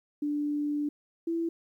sine tone pair in turn, 293.7 / 333.1 Hz, D4 / E4, 0 / +18 cents, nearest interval major second, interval 218 cents, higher second, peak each -27 dBFS, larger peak neither, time 0.22-0.89 / 1.27-1.49 s, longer first, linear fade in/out 5 ms, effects 11-bit

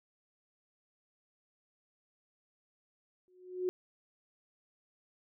sine tone with exponential growth, 365.3 Hz, F#4, 22 cents flat, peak -27 dBFS, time 3.28-3.69 s, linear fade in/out 0 ms, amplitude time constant 89 ms, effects none

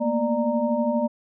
sine tone cluster, 225.5 / 237.9 / 594 / 927 Hz, A3 / A#3 / D5 / A#5, +43 / +35 / +20 / -10 cents, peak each -28 / -24 / -24 / -30 dBFS, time 0-1.08 s, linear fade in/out 20 ms, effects none

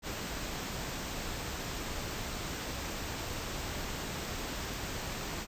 pink band-stop noise, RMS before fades -38 dBFS, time 0.02-5.47 s, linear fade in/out 50 ms, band 8500 to 13000 Hz, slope 96 dB/octave, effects resampled to 32000 Hz

